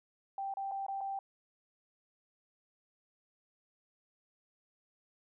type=tone with dropouts; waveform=sine; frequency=784 Hz; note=G5; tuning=in tune; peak=-35 dBFS; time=0.38-1.19 s; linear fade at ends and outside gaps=2 ms; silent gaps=0.539-0.57 / 0.714-0.718 / 0.865-0.883 / 1.008-1.012 s; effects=none